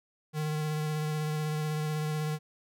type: tone with vibrato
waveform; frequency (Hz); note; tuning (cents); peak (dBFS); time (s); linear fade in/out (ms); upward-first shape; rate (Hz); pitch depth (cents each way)
square; 153.2; D#3; -27; -30; 0.33-2.39; 50; sine; 16; 17
effects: none